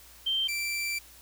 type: tone pair in turn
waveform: sine / sawtooth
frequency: 3136 / 2343 Hz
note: G7 / D7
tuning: 0 / -5 cents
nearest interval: perfect fourth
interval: 505 cents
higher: first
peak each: -25 / -26 dBFS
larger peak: first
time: 0.26-0.48 / 0.48-0.99 s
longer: second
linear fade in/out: 10 ms
effects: added 60 Hz sine -58 dBFS peak until 1.21 s + white hiss -53 dBFS RMS until 1.21 s